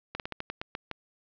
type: slowing click train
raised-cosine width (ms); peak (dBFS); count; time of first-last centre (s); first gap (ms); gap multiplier
0.3; -18; 9; 0.15-0.913; 48; 1.19
effects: low-pass 5000 Hz 12 dB/octave + 10-bit